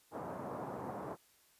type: band-pass noise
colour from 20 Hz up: white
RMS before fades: -43 dBFS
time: 0.11-1.17 s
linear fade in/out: 50 ms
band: 100 to 980 Hz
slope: 24 dB/octave
effects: white hiss -68 dBFS RMS until 1.59 s + resampled to 32000 Hz

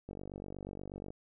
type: click train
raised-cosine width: 2 ms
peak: -30 dBFS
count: 50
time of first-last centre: 0.09-1.104 s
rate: 48.3 Hz
effects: none

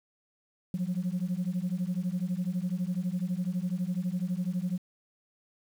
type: beating tone pair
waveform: sine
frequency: 174.61 / 186.61 Hz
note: F3 / F#3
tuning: 0 / +15 cents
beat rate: 12 Hz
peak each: -30 dBFS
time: 0.74-4.78 s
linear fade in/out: 2 ms
effects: tanh soft clip ceiling -24 dBFS + 9-bit

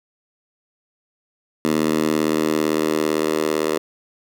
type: tone with high-pass filter sweep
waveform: 10% pulse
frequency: 77.78 Hz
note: D#2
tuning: in tune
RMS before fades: -20 dBFS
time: 1.65-3.78 s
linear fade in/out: 0 ms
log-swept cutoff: 250 to 410 Hz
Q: 1.8
effects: none

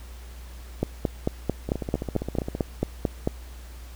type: two click trains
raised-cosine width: 2 ms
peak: -16 / -9 dBFS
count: 14 / 12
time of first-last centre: 1.69-2.551 / 0.83-3.274 s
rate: 15.1 / 4.5 Hz
effects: added 60 Hz sine -39 dBFS peak until 3.95 s + pink hiss -50 dBFS RMS until 3.95 s

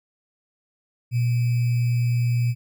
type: tone with sample-and-hold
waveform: sine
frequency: 120.4 Hz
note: B2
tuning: 44 cents flat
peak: -18 dBFS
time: 1.11-2.55 s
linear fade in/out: 50 ms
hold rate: 2450 Hz
effects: none

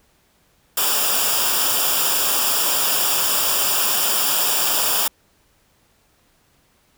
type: noise with comb filter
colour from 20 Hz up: white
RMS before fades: -19 dBFS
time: 0.77-5.08 s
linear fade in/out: 5 ms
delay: 0.48 ms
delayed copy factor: -0.75
effects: pink hiss -60 dBFS RMS until 6.97 s

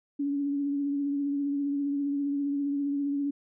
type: tone with vibrato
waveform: sine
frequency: 283.1 Hz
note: C#4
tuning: 37 cents sharp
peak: -26 dBFS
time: 0.19-3.31 s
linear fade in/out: 10 ms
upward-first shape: triangle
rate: 15 Hz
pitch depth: 30 cents each way
effects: none

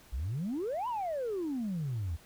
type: exponential two-way sweep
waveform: sine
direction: up then down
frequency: 54.4 to 1018 to 75.8 Hz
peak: -30 dBFS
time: 0.12-2.17 s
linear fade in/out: 20 ms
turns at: 0.88 s
effects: tanh soft clip ceiling -29 dBFS + pink hiss -58 dBFS RMS until 2.25 s

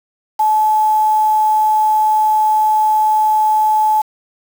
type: tone with quantisation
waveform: sine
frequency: 861 Hz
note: A5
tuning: 38 cents flat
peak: -10 dBFS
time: 0.39-4.02 s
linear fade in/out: 10 ms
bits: 5
effects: none

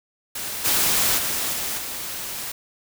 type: noise with level steps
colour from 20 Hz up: white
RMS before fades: -30 / -20 / -25 / -27 / -31 dBFS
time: 0.35-2.52 s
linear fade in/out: 5 ms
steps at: 0.64 / 1.17 / 1.52 / 1.77 s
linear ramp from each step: 20 ms
effects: none

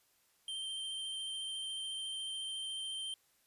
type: tone with vibrato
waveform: square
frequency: 3136 Hz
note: G7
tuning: in tune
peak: -39 dBFS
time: 0.48-3.14 s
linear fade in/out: 2 ms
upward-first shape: triangle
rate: 14 Hz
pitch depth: 16 cents each way
effects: white hiss -72 dBFS RMS until 3.46 s + resampled to 32000 Hz

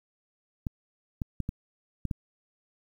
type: clicks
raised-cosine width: 5 ms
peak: -18 dBFS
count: 6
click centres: 0.668 / 1.218 / 1.403 / 1.491 / 2.053 / 2.112 s
effects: 9-bit

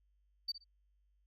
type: tone with echo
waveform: sine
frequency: 4607 Hz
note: D8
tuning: 34 cents flat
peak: -32 dBFS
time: 0.48-0.52 s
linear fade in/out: 10 ms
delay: 62 ms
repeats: 2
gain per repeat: -14 dB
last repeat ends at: 0.644 s
effects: tanh soft clip ceiling -31 dBFS + added 50 Hz sine -70 dBFS peak until 1.26 s

